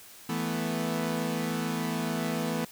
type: chord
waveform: sawtooth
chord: E suspended fourth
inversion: none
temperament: equal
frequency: 164.81 / 220 / 246.9 Hz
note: E3 / A3 / B3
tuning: 0 / 0 / 0 cents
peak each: -29 dBFS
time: 0.29-2.65 s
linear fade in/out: 5 ms
effects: white hiss -50 dBFS RMS until 2.71 s